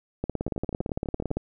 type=two click trains; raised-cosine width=2 ms; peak=-14 / -22 dBFS; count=21 / 11; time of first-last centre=0.24-1.37 / 0.48-1.306 s; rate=17.7 / 12.1 Hz; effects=none